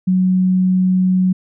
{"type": "tone", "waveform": "sine", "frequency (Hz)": 185, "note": "F#3", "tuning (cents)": 0, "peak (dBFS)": -11, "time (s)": [0.07, 1.33], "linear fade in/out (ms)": 10, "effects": []}